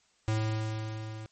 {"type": "tone with level ramp", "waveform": "square", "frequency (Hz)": 109.3, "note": "A2", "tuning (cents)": -11, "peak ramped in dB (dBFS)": [-26, -40], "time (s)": [0.28, 1.26], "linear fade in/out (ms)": 0, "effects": ["white hiss -68 dBFS RMS until 1.31 s", "MP3 32 kbps"]}